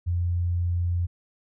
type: tone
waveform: sine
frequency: 87.31 Hz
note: F2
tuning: in tune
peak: -22 dBFS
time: 0.06-1.07 s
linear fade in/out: 20 ms
effects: none